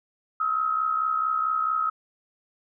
sine tone pair together, 1276 / 1340.5 Hz, D#6 / E6, +43 / +29 cents, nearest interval minor second, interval 86 cents, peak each -23 / -29 dBFS, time 0.4-1.9 s, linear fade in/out 5 ms, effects none

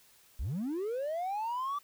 triangle linear sweep, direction up, 40.86 to 1174.7 Hz, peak -29 dBFS, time 0.39-1.79 s, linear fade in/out 10 ms, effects tanh soft clip ceiling -27 dBFS + white hiss -62 dBFS RMS until 1.83 s

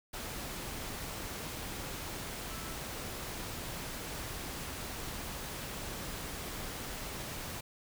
sine tone in noise, 1318.5 Hz, E6, in tune, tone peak -50 dBFS, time 2.5-2.75 s, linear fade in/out 10 ms, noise pink, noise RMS -41 dBFS, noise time 0.13-7.61 s, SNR -12 dB, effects none

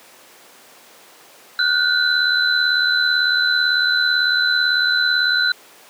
sine tone cluster, 1445 / 1523 / 4020 Hz, F#6 / F#6 / B7, -41 / +50 / +30 cents, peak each -19 dBFS, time 1.59-5.52 s, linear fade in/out 2 ms, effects pink hiss -45 dBFS RMS until 5.89 s + high-pass 400 Hz 12 dB/octave

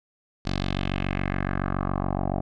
10% pulse tone with low-pass filter sweep, 47.12 Hz, F#1, 32 cents sharp, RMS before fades -27 dBFS, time 0.45-2.41 s, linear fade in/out 10 ms, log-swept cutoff 4700 to 690 Hz, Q 2.5, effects none

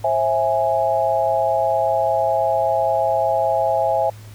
sine chord, C augmented, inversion none, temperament equal with one note detuned, 534.2 / 659.3 / 830.6 Hz, C5 / E5 / G#5, +36 / 0 / 0 cents, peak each -22 / -19 / -20 dBFS, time 0.04-4.1 s, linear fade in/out 5 ms, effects added 106 Hz sine -37 dBFS peak until 4.34 s + pink hiss -47 dBFS RMS until 4.34 s

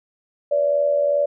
sine tone with amplitude modulation, 577 Hz, D5, 31 cents flat, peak -13 dBFS, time 0.51-1.26 s, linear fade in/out 10 ms, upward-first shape sine, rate 82.4 Hz, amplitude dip 60%, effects none

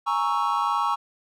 triangle chord, A# half-diminished seventh, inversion third, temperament equal, 830.6 / 932.3 / 1108.7 / 1318.5 Hz, G#5 / A#5 / C#6 / E6, 0 / 0 / 0 / 0 cents, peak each -27 / -25 / -23 / -27 dBFS, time 0.06-0.96 s, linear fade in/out 20 ms, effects none

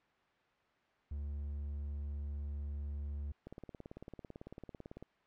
triangle tone, 72.1 Hz, D2, 31 cents flat, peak -36 dBFS, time 1.11-3.32 s, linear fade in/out 5 ms
click train, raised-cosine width 2 ms, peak -34 dBFS, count 29, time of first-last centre 3.47-5.026 s, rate 18 Hz
effects white hiss -71 dBFS RMS until 5.26 s + low-pass 2000 Hz 12 dB/octave

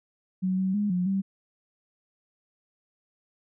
sine tone with pitch steps, 186.3 / 189 / 206.6 / 179.9 / 194 Hz, F#3 / F#3 / G#3 / F#3 / G3, +12 / +37 / -9 / -48 / -18 cents, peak -23 dBFS, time 0.42-1.22 s, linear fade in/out 20 ms, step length 160 ms, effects none

